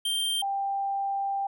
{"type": "tone pair in turn", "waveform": ["square", "sine"], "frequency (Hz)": [3162, 790.5], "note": ["G7", "G5"], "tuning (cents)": [14, 14], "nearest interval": "2 octaves", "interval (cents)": 2400, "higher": "first", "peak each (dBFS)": -26, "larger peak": "neither", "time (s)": [[0.05, 0.42], [0.42, 1.47]], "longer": "second", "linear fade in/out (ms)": 5, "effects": []}